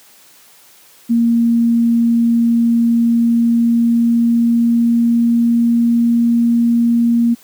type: tone with pitch glide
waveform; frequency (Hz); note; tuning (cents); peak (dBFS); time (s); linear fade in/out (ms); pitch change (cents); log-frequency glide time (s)
sine; 233.1 to 234.7; A#3 to A#3; 0 to +12; -9; 1.09-7.35; 20; +12; 2.97-6.07
effects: white hiss -46 dBFS RMS until 7.43 s + high-pass 150 Hz 12 dB/octave